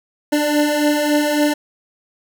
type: beating tone pair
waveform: 25% pulse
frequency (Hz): 293.7 / 297.3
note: D4 / D4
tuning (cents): 0 / +21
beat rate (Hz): 3.6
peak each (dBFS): -17 / -12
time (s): 0.32-1.54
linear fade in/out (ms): 10
effects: none